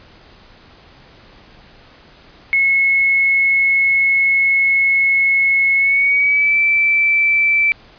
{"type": "tone with pitch glide", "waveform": "sine", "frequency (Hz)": [2184, 2327], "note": ["C#7", "D7"], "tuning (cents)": [-26, -17], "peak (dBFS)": -11, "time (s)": [2.53, 7.72], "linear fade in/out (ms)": 0, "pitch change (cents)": 109, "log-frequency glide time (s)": [5.76, 6.58], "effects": ["pink hiss -45 dBFS RMS until 7.98 s", "resampled to 11025 Hz"]}